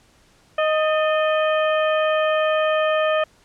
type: harmonic tone with a mistuned harmonic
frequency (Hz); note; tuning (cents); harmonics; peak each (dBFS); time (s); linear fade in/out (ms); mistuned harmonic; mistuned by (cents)
622.3; D#5; 0; 1 / 2 / 3 / 4 / 5; -18 / -24 / -28 / -30 / -32; 0.58-3.24; 5; 3; -64
effects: pink hiss -56 dBFS RMS until 3.44 s + low-pass 9000 Hz 12 dB/octave